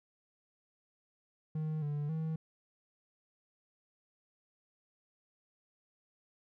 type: tone with pitch steps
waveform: triangle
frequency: 155.7 / 146.7 / 159.4 Hz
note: D#3 / D3 / D#3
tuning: +2 / -2 / +42 cents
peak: -31 dBFS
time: 1.55-2.36 s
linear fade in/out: 5 ms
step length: 270 ms
effects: none